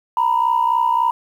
sine tone pair together, 925.4 / 989 Hz, A#5 / B5, -13 / +2 cents, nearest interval minor second, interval 115 cents, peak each -16 dBFS, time 0.17-1.11 s, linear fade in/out 2 ms, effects tanh soft clip ceiling -8 dBFS + 8-bit

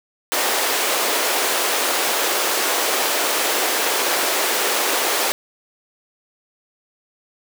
pink high-pass noise, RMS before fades -20 dBFS, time 0.32-5.32 s, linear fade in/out 0 ms, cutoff 380 Hz, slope 24 dB/octave, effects none

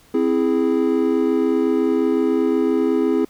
triangle chord, C augmented, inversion none, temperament equal, 261.6 / 329.6 / 415.3 Hz, C4 / E4 / G#4, 0 / 0 / 0 cents, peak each -18 dBFS, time 0.14-3.25 s, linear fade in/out 5 ms, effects pink hiss -52 dBFS RMS until 3.29 s

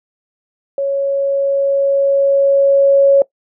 sine tone with level ramp, 554 Hz, C#5, 1 cent flat, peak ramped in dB -14 to -5 dBFS, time 0.78-3.22 s, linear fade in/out 2 ms, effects noise-tail reverb RT60 0.1 s tail -20 dB re dry

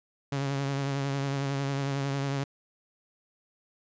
sawtooth tone with vibrato, 138.5 Hz, C#3, 1 cent flat, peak -24 dBFS, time 0.32-2.44 s, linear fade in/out 5 ms, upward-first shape triangle, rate 11 Hz, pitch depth 38 cents each way, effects resampled to 16000 Hz

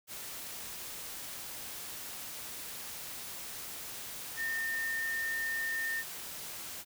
sine tone in noise, 1817 Hz, A#6, 45 cents flat, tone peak -32 dBFS, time 4.36-6.04 s, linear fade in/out 50 ms, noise white, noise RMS -43 dBFS, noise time 0.07-6.85 s, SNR +8 dB, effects none

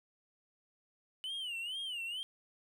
triangle tone with vibrato, 2960 Hz, F#7, in tune, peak -36 dBFS, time 1.24-2.23 s, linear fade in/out 0 ms, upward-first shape sine, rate 2.2 Hz, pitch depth 160 cents each way, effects none

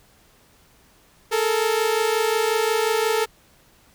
sawtooth tone pair together, 430.4 / 456 Hz, A4 / A#4, -38 / -38 cents, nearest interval minor second, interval 100 cents, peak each -18 dBFS, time 1.31-3.26 s, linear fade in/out 20 ms, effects pink hiss -56 dBFS RMS until 3.94 s

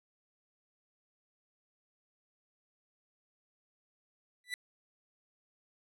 30% pulse tone with exponential growth, 1977 Hz, B6, 1 cent sharp, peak -28 dBFS, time 4.44-4.54 s, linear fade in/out 1 ms, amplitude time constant 20 ms, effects low-pass 12000 Hz 12 dB/octave

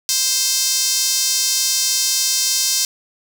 sawtooth tone with high-pass filter, 523.3 Hz, C5, in tune, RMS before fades -18 dBFS, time 0.09-2.85 s, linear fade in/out 0 ms, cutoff 5400 Hz, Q 2.2, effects none

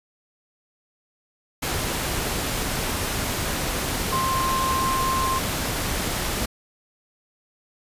sine tone in noise, 1054 Hz, C6, 12 cents sharp, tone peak -22 dBFS, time 4.12-5.39 s, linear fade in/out 10 ms, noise pink, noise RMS -26 dBFS, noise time 1.62-6.46 s, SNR +1 dB, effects resampled to 32000 Hz

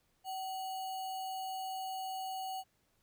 sine tone with sample-and-hold, 759 Hz, F#5, 44 cents sharp, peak -37 dBFS, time 0.24-2.64 s, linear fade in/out 50 ms, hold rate 3675 Hz, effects pink hiss -75 dBFS RMS until 3.02 s

